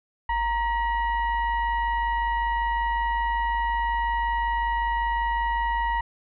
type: tone with frequency modulation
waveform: sine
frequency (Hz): 932.3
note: A#5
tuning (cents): 0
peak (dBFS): -22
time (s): 0.29-6.01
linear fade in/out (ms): 5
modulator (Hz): 985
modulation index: 0.83
effects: none